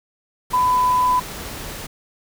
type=tone in noise; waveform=sine; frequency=1001 Hz; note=B5; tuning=23 cents sharp; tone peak=-14 dBFS; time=0.53-1.2 s; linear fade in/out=10 ms; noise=pink; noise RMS=-32 dBFS; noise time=0.5-1.87 s; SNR=+15 dB; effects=none